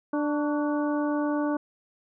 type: harmonic tone with a mistuned harmonic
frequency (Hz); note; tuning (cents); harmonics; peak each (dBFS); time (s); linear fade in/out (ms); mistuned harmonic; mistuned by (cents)
295.3; D4; +10; 1 / 2 / 3 / 4 / 5; -25 / -31 / -35 / -37 / -39; 0.13-1.57; 5; 4; -65
effects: none